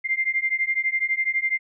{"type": "beating tone pair", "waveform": "sine", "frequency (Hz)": [2093, 2105], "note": ["C7", "C7"], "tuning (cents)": [0, 10], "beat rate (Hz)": 12, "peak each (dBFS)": -24, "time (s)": [0.04, 1.59], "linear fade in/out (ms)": 20, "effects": []}